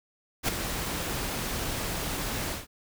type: noise with ADSR envelope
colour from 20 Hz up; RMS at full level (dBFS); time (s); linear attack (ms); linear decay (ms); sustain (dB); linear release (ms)
pink; -23; 0.43-2.67; 54; 6; -9; 160
effects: none